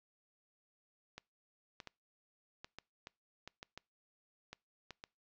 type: clicks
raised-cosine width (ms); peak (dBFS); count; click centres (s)
0.2; -29; 12; 1.18 / 1.802 / 1.873 / 2.645 / 2.786 / 3.071 / 3.476 / 3.629 / 3.776 / 4.53 / 4.907 / 5.039
effects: noise-tail reverb RT60 0.3 s tail -26 dB re dry + low-pass 6000 Hz 12 dB/octave